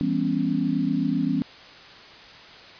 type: chord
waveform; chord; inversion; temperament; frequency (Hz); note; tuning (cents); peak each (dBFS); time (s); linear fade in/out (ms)
sine; C# half-diminished seventh; first; just; 166.31 / 199.57 / 249.5 / 277.2; E3 / G3 / B3 / C#4; +16 / +31 / +18 / 0; -28 / -28 / -26 / -25; 0.01-1.42; 0
effects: white hiss -45 dBFS RMS until 2.79 s + resampled to 11025 Hz